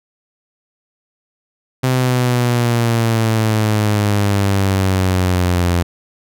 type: exponential sweep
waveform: sawtooth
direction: down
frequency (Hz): 129.6 to 86.4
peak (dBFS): -9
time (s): 1.83-5.83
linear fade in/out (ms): 10
effects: none